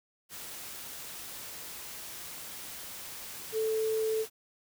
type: tone in noise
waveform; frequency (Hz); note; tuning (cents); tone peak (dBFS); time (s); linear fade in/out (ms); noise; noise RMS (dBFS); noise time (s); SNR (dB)
sine; 440; A4; 0; -27; 3.52-4.26; 50; white; -43; 0.29-4.3; +13
effects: none